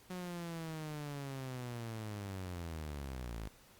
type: linear sweep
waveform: sawtooth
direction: down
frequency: 183.5 to 51.91 Hz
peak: -37 dBFS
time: 0.1-3.48 s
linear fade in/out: 5 ms
effects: pink hiss -62 dBFS RMS until 3.79 s + Opus 48 kbps